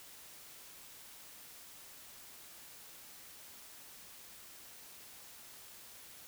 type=silence; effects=white hiss -54 dBFS RMS until 6.27 s